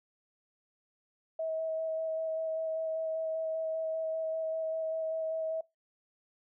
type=tone with vibrato; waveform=sine; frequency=642 Hz; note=E5; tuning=46 cents flat; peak=-31 dBFS; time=1.39-5.61 s; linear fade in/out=5 ms; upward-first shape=square; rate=5.1 Hz; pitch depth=9 cents each way; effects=noise-tail reverb RT60 0.2 s tail -21 dB re dry